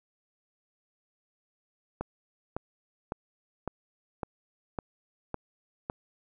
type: click train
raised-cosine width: 1 ms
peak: -18 dBFS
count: 8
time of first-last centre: 2.01-5.899 s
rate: 1.8 Hz
effects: none